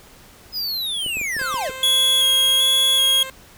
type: linear sweep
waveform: square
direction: down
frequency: 5100 to 407.1 Hz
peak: -23 dBFS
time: 0.52-1.72 s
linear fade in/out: 50 ms
type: clicks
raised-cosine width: 2 ms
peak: -22 dBFS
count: 7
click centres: 1.063 / 1.17 / 1.214 / 1.366 / 1.415 / 1.542 / 1.695 s
type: tone with pitch glide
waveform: 10% pulse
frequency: 523 to 527.6 Hz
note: C5 to C5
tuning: -1 to +14 cents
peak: -22 dBFS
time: 1.39-3.3 s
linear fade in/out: 2 ms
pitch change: +15 cents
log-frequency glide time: 2.43-2.81 s
type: tone with vibrato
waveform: 45% pulse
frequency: 3322 Hz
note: G#7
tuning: in tune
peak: -14 dBFS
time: 1.83-3.23 s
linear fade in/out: 2 ms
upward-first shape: square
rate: 1.3 Hz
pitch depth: 21 cents each way
effects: pink hiss -47 dBFS RMS until 3.57 s